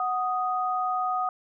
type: tone pair together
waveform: sine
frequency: 740 / 1244.5 Hz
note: F#5 / D#6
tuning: 0 / 0 cents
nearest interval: major sixth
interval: 900 cents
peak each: -27 dBFS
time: 0-1.29 s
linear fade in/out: 2 ms
effects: none